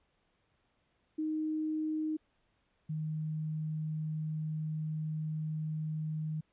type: tone pair in turn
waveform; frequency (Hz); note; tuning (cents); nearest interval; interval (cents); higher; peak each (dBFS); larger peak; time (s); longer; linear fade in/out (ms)
sine; 311.1 / 155.55; D#4 / D#3; 0 / 0; octave; 1200; first; -31 / -33; first; 1.18-2.17 / 2.89-6.41; second; 10
effects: pink hiss -75 dBFS RMS until 6.52 s + resampled to 8000 Hz